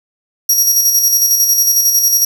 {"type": "tone with tremolo", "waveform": "25% pulse", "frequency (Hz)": 5680, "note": "F8", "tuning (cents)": 28, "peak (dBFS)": -3, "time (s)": [0.49, 2.25], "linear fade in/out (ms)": 5, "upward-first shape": "square", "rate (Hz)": 11, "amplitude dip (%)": 40, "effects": []}